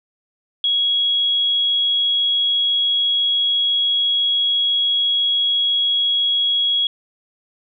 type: tone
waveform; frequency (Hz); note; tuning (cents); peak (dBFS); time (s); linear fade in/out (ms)
sine; 3322; G#7; 0; -15; 0.64-6.87; 2
effects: none